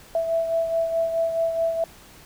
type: beating tone pair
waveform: sine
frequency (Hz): 660 / 664.7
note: E5 / E5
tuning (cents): +2 / +14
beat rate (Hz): 4.7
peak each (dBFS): -21 / -30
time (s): 0.15-1.84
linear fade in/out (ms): 2
effects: pink hiss -48 dBFS RMS until 2.25 s